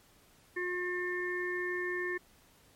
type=harmonic tone; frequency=358.7 Hz; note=F4; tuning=46 cents sharp; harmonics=1 / 3 / 5 / 6; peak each=-35 / -45 / -35 / -45 dBFS; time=0.56-2.18 s; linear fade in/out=10 ms; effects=pink hiss -63 dBFS RMS until 2.75 s + MP3 64 kbps